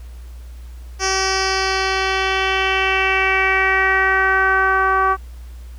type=tone with low-pass filter sweep; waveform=10% pulse; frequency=382.4 Hz; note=G4; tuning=43 cents flat; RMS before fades=-17 dBFS; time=0.99-5.17 s; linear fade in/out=50 ms; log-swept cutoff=5900 to 1200 Hz; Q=3.5; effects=added 60 Hz sine -32 dBFS peak until 5.78 s + pink hiss -51 dBFS RMS until 5.78 s